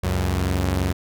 sawtooth tone pair together, 69.3 / 92.15 Hz, C#2 / F#2, 0 / -7 cents, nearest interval perfect fourth, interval 493 cents, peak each -20 / -18 dBFS, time 0.03-0.93 s, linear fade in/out 10 ms, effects none

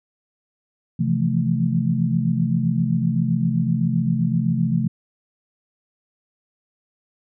sine chord, F major seventh, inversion second, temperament equal with one note detuned, 130.81 / 164.81 / 172.51 / 220 Hz, C3 / E3 / F3 / A3, 0 / 0 / -21 / 0 cents, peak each -23 dBFS, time 0.99-4.88 s, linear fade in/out 10 ms, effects none

